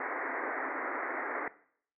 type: band-pass noise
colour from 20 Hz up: white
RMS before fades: -36 dBFS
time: 0-1.48 s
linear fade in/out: 2 ms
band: 260 to 2100 Hz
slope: 96 dB/octave
effects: noise-tail reverb RT60 0.6 s tail -18 dB re dry